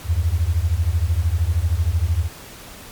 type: beating tone pair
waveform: sine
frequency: 77 / 90 Hz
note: D#2 / F#2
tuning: -17 / -47 cents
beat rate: 13 Hz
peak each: -19 / -19 dBFS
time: 0.04-2.29 s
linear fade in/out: 50 ms
effects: pink hiss -39 dBFS RMS until 2.91 s + MP3 96 kbps